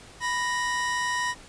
45% pulse tone pair together, 987.8 / 1864.7 Hz, B5 / A#6, 0 / 0 cents, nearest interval major seventh, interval 1100 cents, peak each -28 dBFS, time 0.2-1.35 s, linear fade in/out 50 ms, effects pink hiss -48 dBFS RMS until 1.48 s + resampled to 22050 Hz

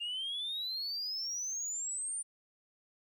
sine exponential sweep, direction up, 2794 to 9230 Hz, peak -33 dBFS, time 0-2.23 s, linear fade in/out 20 ms, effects tanh soft clip ceiling -33 dBFS + 12-bit

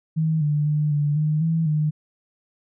sine tone with pitch steps, 158.8 / 148.4 / 150.3 / 146.6 / 152.9 / 163 / 152.3 Hz, D#3 / D3 / D3 / D3 / D#3 / E3 / D#3, +36 / +18 / +40 / -3 / -30 / -19 / -37 cents, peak -18 dBFS, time 0.16-1.91 s, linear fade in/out 20 ms, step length 250 ms, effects none

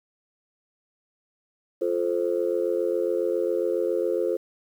sine chord, F major, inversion none, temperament just, 349.2 / 436.5 / 523.8 Hz, F4 / A4 / C5, 0 / -14 / +2 cents, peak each -26 dBFS, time 1.81-4.37 s, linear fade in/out 10 ms, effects tanh soft clip ceiling -13 dBFS + 9-bit

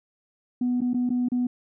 sine tone with dropouts, 246.9 Hz, B3, in tune, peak -20 dBFS, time 0.61-1.47 s, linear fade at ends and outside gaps 5 ms, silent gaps 0.807-0.816 / 0.934-0.943 / 1.093-1.102 / 1.286-1.318 s, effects tanh soft clip ceiling -18 dBFS

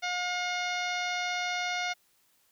harmonic tone, 717 Hz, F5, 45 cents sharp, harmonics 1 / 2 / 3 / 4 / 5 / 6 / 7 / 8 / 9, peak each -34 / -36 / -34 / -42 / -40 / -43 / -46 / -43 / -53 dBFS, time 0.02-1.94 s, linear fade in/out 20 ms, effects white hiss -68 dBFS RMS until 2.51 s

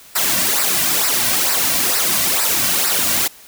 white noise with flanger, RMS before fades -17 dBFS, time 0.15-3.28 s, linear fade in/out 10 ms, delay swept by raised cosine 0.3 to 2.4 ms, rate 2.2 Hz, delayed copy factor -0.7, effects white hiss -43 dBFS RMS until 3.47 s

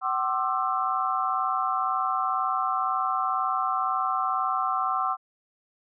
sine tone cluster, 758 / 1063 / 1185 / 1325 Hz, F#5 / C6 / D6 / E6, +42 / +27 / +15 / +9 cents, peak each -29 dBFS, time 0.01-5.17 s, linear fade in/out 50 ms, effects none

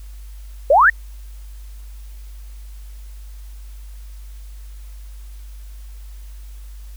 sine exponential sweep, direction up, 515 to 1926 Hz, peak -8 dBFS, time 0.7-0.9 s, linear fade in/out 5 ms, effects added 50 Hz sine -33 dBFS peak until 6.96 s + white hiss -52 dBFS RMS until 6.96 s

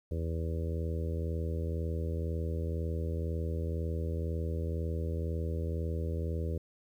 harmonic tone, 82 Hz, E2, 9 cents flat, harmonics 1 / 2 / 3 / 4 / 5 / 6 / 7, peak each -32 / -40 / -46 / -44 / -43 / -43 / -49 dBFS, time 0.11-6.58 s, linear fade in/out 5 ms, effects 11-bit

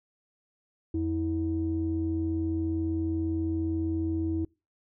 sine tone pair together, 85.8 / 323.7 Hz, F2 / E4, -30 / -31 cents, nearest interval octave + major seventh, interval 2299 cents, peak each -30 / -27 dBFS, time 0.94-4.45 s, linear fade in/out 5 ms, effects noise-tail reverb RT60 0.3 s tail -26 dB re dry + tanh soft clip ceiling -19 dBFS

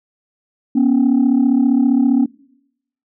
sine tone pair together, 242.1 / 277.2 Hz, B3 / C#4, -34 / 0 cents, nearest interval major second, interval 234 cents, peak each -12 dBFS, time 0.75-2.26 s, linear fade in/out 10 ms, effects noise-tail reverb RT60 0.8 s tail -24 dB re dry + tanh soft clip ceiling -7 dBFS

